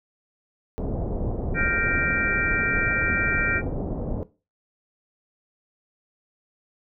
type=low-pass noise; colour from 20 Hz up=pink; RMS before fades=-28 dBFS; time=0.78-4.23 s; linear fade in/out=0 ms; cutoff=640 Hz; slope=24 dB/octave
type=chord; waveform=sine; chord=G minor seventh; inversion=third; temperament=equal; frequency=1396.9 / 1568 / 1864.7 / 2349 Hz; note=F6 / G6 / Bb6 / D7; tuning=0 / 0 / 0 / 0 cents; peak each=-28 dBFS; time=1.54-3.62 s; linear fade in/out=50 ms
effects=noise-tail reverb RT60 0.3 s tail -17 dB re dry